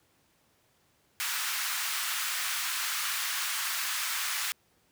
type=high-pass noise; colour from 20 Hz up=pink; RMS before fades=-32 dBFS; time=1.2-4.52 s; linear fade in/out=0 ms; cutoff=1200 Hz; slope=24 dB/octave; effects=pink hiss -68 dBFS RMS until 4.91 s + high-pass 80 Hz 12 dB/octave